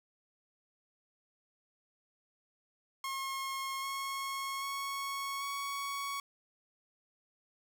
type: tone with pitch steps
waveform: sawtooth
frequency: 1079 / 1091.5 / 1104.2 / 1117.1 Hz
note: C#6 / C#6 / C#6 / C#6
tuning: -47 / -27 / -7 / +13 cents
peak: -32 dBFS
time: 3.04-6.2 s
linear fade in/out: 2 ms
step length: 790 ms
effects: none